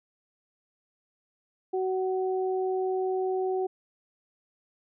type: tone pair together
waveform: sine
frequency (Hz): 375 / 750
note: F#4 / F#5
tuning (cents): +23 / +23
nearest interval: octave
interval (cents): 1200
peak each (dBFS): -26 / -33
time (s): 1.73-3.67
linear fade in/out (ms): 10
effects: none